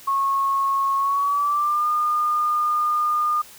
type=tone with pitch glide; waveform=sine; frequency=1095 to 1215 Hz; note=C#6 to D#6; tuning=-22 to -42 cents; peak=-18 dBFS; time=0.07-3.42 s; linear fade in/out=10 ms; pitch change=+180 cents; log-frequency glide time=0.97-1.88 s; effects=white hiss -45 dBFS RMS until 3.58 s